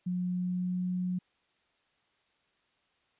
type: tone with pitch glide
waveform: sine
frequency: 180 to 181.36 Hz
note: F#3 to F#3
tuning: -47 to -34 cents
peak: -29 dBFS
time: 0.06-1.19 s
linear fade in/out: 10 ms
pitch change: +13 cents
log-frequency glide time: 0.28-0.84 s
effects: white hiss -72 dBFS RMS until 3.19 s + resampled to 8000 Hz